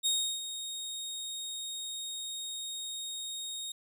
25% pulse tone with ADSR envelope, 3729 Hz, A#7, in tune, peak -22 dBFS, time 0.03-3.72 s, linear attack 30 ms, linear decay 340 ms, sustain -11 dB, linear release 4 ms, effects none

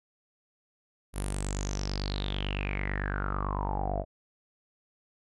sawtooth tone with low-pass filter sweep, 49 Hz, G1, in tune, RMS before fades -32 dBFS, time 1.13-4.05 s, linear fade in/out 50 ms, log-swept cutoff 11000 to 630 Hz, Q 10, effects none

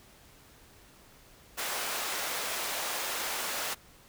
pink high-pass noise, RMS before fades -34 dBFS, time 1.57-3.75 s, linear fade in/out 20 ms, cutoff 620 Hz, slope 12 dB/octave, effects pink hiss -57 dBFS RMS until 4.08 s

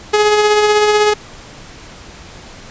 sawtooth tone with tremolo, 420.7 Hz, G#4, 22 cents sharp, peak -4 dBFS, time 0.13-1.14 s, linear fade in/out 10 ms, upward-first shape sine, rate 16 Hz, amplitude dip 35%, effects pink hiss -36 dBFS RMS until 2.7 s + resampled to 16000 Hz

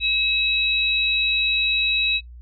sine tone pair together, 2576 / 3860 Hz, E7 / B7, -41 / -40 cents, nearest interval perfect fifth, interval 701 cents, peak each -21 dBFS, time 0-2.21 s, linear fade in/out 50 ms, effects noise-tail reverb RT60 0.1 s tail -19 dB re dry + added 60 Hz sine -38 dBFS peak until 2.41 s

